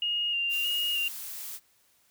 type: tone with vibrato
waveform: sine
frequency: 2824 Hz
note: F7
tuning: 19 cents sharp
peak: -26 dBFS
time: 0.02-1.08 s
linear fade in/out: 2 ms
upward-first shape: square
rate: 1.6 Hz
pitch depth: 23 cents each way
type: noise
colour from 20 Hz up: blue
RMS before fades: -39 dBFS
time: 0.49-1.6 s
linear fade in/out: 50 ms
effects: white hiss -66 dBFS RMS until 2.1 s